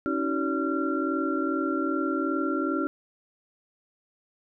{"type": "tone cluster", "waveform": "sine", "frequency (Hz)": [275.9, 318.4, 377.8, 572, 1372], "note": ["C#4", "D#4", "F#4", "D5", "F6"], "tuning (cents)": [-8, 40, 36, -46, -31], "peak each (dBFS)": [-29, -29, -32, -36, -31], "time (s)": [0.06, 2.87], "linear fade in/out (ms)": 0, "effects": []}